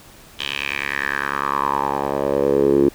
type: tone with band-pass filter sweep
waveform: 10% pulse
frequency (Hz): 69.9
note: C#2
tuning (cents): +15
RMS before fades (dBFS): -20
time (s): 0.39-2.89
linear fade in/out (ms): 5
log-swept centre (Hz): 3200 to 340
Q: 4.3
effects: pink hiss -45 dBFS RMS until 2.94 s